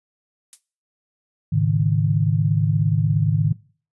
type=noise with exponential decay; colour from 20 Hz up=violet; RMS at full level=-31 dBFS; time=0.53-0.61 s; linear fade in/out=0 ms; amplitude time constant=17 ms
type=chord; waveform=sine; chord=Ab suspended fourth; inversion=none; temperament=equal with one note detuned; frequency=106.44 / 138.59 / 155.56 Hz; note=Ab2 / Db3 / Eb3; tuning=+43 / 0 / 0 cents; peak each=-20 / -22 / -19 dBFS; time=1.52-3.53 s; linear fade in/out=10 ms
effects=noise-tail reverb RT60 0.4 s tail -20 dB re dry + resampled to 24000 Hz